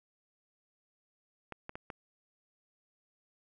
clicks, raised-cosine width 0.5 ms, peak -26 dBFS, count 4, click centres 1.523 / 1.694 / 1.755 / 1.902 s, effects none

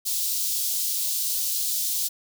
white high-pass noise, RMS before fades -26 dBFS, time 0.05-2.09 s, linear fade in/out 20 ms, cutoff 3800 Hz, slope 24 dB/octave, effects none

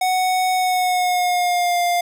square tone with pitch glide, 741 to 701.8 Hz, F#5 to F5, +2 to +8 cents, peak -17 dBFS, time 0.01-2.01 s, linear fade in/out 5 ms, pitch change -94 cents, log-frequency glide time 0.54-1.8 s, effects none

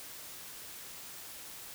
silence, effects white hiss -47 dBFS RMS until 1.74 s

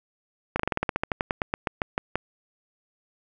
slowing click train, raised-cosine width 0.5 ms, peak -9 dBFS, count 19, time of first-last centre 0.56-2.156 s, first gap 35 ms, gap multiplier 1.1, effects none

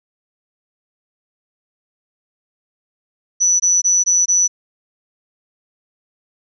sine tone bursts, 5940 Hz, F#8, 6 cents sharp, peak -11 dBFS, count 5, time 3.4-4.48 s, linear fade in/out 20 ms, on 200 ms, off 20 ms, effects none

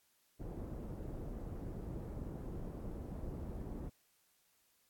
pink low-pass noise, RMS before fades -44 dBFS, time 0.39-3.9 s, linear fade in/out 20 ms, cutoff 430 Hz, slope 12 dB/octave, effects white hiss -74 dBFS RMS until 4.89 s + AAC 64 kbps

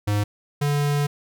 square tone pair in turn, 103.5 / 144.86 Hz, G#2 / D3, -5 / -23 cents, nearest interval tritone, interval 582 cents, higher second, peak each -20 dBFS, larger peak neither, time 0.07-0.24 / 0.61-1.07 s, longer second, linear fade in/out 10 ms, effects none

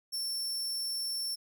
sawtooth tone, 5420 Hz, E8, 47 cents sharp, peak -30 dBFS, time 0.12-1.36 s, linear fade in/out 20 ms, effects none

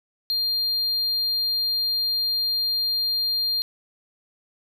triangle tone, 4200 Hz, C8, 6 cents sharp, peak -20 dBFS, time 0.3-3.62 s, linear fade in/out 0 ms, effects none

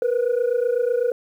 sine tone pair together, 471 / 499 Hz, A#4 / B4, +18 / +18 cents, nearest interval minor second, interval 100 cents, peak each -19 dBFS, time 0.02-1.12 s, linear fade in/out 2 ms, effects tanh soft clip ceiling -15 dBFS + 9-bit

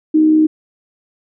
sine tone with amplitude modulation, 311.1 Hz, D#4, in tune, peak -6 dBFS, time 0.14-0.47 s, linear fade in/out 10 ms, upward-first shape sine, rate 67.5 Hz, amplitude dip 35%, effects none

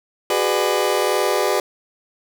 30% pulse chord, G# half-diminished seventh, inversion third, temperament just, 373.8 / 415.3 / 498.4 / 598 Hz, F#4 / G#4 / B4 / D5, +18 / 0 / +16 / +31 cents, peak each -20 dBFS, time 0.3-1.6 s, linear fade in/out 2 ms, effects none

